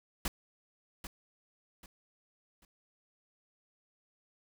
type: noise with echo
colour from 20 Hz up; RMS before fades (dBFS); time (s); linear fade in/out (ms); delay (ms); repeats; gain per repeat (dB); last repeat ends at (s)
pink; -33; 0.25-0.28; 2; 790; 3; -10; 2.65
effects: none